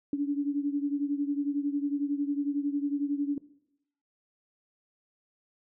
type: beating tone pair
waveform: sine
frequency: 283.4 / 294.4 Hz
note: C#4 / D4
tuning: +38 / +4 cents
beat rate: 11 Hz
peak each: -28 / -32 dBFS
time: 0.13-3.38 s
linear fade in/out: 2 ms
effects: noise-tail reverb RT60 0.8 s tail -19 dB re dry